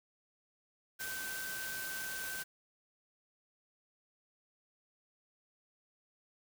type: tone in noise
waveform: sine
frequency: 1540 Hz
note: G6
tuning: 31 cents flat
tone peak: -41 dBFS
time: 0.99-2.44 s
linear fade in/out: 20 ms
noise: white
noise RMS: -43 dBFS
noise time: 0.99-2.44 s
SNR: -1 dB
effects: none